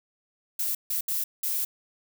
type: noise bursts at uneven times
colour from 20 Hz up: violet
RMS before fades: -28 dBFS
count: 4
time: 0.59-0.75 / 0.9-1.01 / 1.08-1.24 / 1.43-1.65 s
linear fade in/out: 5 ms
effects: none